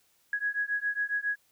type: beating tone pair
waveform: sine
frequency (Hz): 1661.2 / 1668.5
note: G#6 / G#6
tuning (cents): 0 / +8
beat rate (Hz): 7.3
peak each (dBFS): -31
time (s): 0.33-1.36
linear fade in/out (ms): 2
effects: white hiss -68 dBFS RMS until 1.51 s